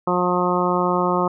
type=harmonic tone; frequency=179 Hz; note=F3; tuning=43 cents sharp; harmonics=1 / 2 / 3 / 4 / 5 / 6 / 7; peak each=-24 / -23 / -25 / -27 / -25 / -24 / -26 dBFS; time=0.07-1.28 s; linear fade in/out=5 ms; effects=none